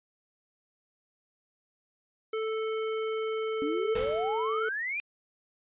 square tone, 440 Hz, A4, in tune, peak -30 dBFS, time 2.33-4.69 s, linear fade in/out 5 ms
sine exponential sweep, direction up, 277.2 to 2489 Hz, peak -30 dBFS, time 3.62-5 s, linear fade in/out 0 ms
pink noise with exponential decay, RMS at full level -35 dBFS, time 3.95-4.55 s, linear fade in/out 5 ms, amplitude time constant 130 ms
effects resampled to 8000 Hz

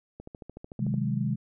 click train, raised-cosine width 2 ms, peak -28 dBFS, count 11, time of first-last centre 0.2-0.941 s, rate 13.5 Hz
sine chord, Ab dominant seventh, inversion first, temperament just, 129.78 / 155.74 / 186.89 / 207.7 Hz, C3 / Eb3 / Gb3 / Ab3, -14 / +2 / +18 / 0 cents, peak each -29 / -32 / -34 / -30 dBFS, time 0.79-1.36 s, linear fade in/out 10 ms
effects none

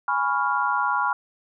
sine chord, C# dominant seventh, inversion second, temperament equal, 830.6 / 987.8 / 1108.7 / 1396.9 Hz, G#5 / B5 / C#6 / E#6, 0 / 0 / 0 / 0 cents, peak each -27 / -25 / -27 / -25 dBFS, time 0.08-1.13 s, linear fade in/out 2 ms, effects none

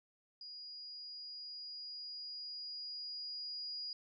sine tone with level ramp, 4881 Hz, D#8, 34 cents flat, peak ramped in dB -47 to -40 dBFS, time 0.41-3.93 s, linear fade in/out 2 ms, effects none

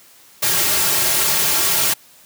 white noise with comb filter, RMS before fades -17 dBFS, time 0.42-1.94 s, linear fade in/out 10 ms, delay 4 ms, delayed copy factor -0.8, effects white hiss -48 dBFS RMS until 2.25 s + high-pass 100 Hz 12 dB/octave

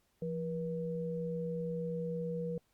sine tone pair together, 170.2 / 481.7 Hz, F3 / B4, -44 / -43 cents, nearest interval octave + tritone, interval 1801 cents, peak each -37 / -37 dBFS, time 0.22-2.58 s, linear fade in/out 2 ms, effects pink hiss -75 dBFS RMS until 2.73 s + Opus 48 kbps

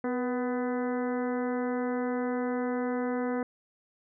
harmonic tone with a mistuned harmonic, 250.2 Hz, B3, 23 cents sharp, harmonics 1 / 2 / 3 / 4 / 5 / 6 / 7 / 8, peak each -30 / -32 / -39 / -42 / -44 / -44 / -47 / -48 dBFS, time 0.04-3.43 s, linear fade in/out 2 ms, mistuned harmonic 2, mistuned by -40 cents, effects none

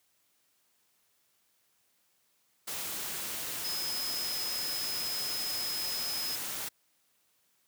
sine tone in noise, 5100 Hz, D#8, 42 cents sharp, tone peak -34 dBFS, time 3.64-6.36 s, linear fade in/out 10 ms, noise white, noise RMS -37 dBFS, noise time 2.67-6.69 s, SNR 0 dB, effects white hiss -72 dBFS RMS until 7.67 s + high-pass 80 Hz 12 dB/octave

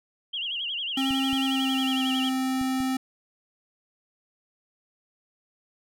sine tone with vibrato, 3029 Hz, F#7, 40 cents sharp, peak -28 dBFS, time 0.33-2.3 s, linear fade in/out 10 ms, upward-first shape sine, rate 11 Hz, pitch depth 160 cents each way
square tone with pitch glide, 267.6 to 261.2 Hz, C4 to C4, +39 to -3 cents, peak -25 dBFS, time 0.97-2.97 s, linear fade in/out 5 ms, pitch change -42 cents, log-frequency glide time 1.44-2.1 s
clicks, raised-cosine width 5 ms, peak -28 dBFS, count 4, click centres 1.108 / 1.331 / 2.613 / 2.804 s
effects none

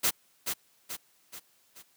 white noise with echo, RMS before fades -25 dBFS, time 0.03-0.11 s, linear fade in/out 20 ms, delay 430 ms, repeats 4, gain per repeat -6 dB, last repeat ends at 1.83 s, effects white hiss -66 dBFS RMS until 1.96 s + high-pass 100 Hz 12 dB/octave

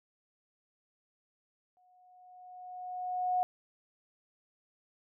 sine tone with exponential growth, 729 Hz, F#5, 26 cents flat, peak -25 dBFS, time 1.77-3.43 s, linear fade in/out 0 ms, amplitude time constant 360 ms, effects none

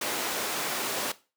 pink high-pass noise, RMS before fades -31 dBFS, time 0.01-1.12 s, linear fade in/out 5 ms, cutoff 350 Hz, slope 12 dB/octave, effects noise-tail reverb RT60 0.3 s tail -17 dB re dry

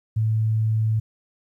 sine tone, 110 Hz, A2, in tune, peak -18 dBFS, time 0.16-1 s, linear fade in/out 10 ms, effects 10-bit

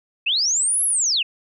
sine linear two-way sweep, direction up then down, 2477 to 11320 to 2477 Hz, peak -17 dBFS, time 0.26-1.23 s, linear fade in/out 10 ms, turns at 0.84 s, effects none

